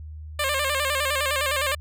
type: tone with vibrato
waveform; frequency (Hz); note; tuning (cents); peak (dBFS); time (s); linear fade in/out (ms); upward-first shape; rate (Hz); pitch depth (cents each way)
10% pulse; 564; C#5; +30; -14; 0.39-1.75; 5; square; 9.8; 87
effects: added 77 Hz sine -35 dBFS peak until 1.8 s